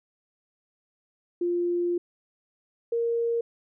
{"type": "tone pair in turn", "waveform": "sine", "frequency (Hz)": [349.2, 466.1], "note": ["F4", "A#4"], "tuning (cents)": [0, 0], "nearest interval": "perfect fourth", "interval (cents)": 500, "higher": "second", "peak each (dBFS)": -23, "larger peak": "neither", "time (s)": [[1.41, 1.98], [2.92, 3.41]], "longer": "first", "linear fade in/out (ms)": 5, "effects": []}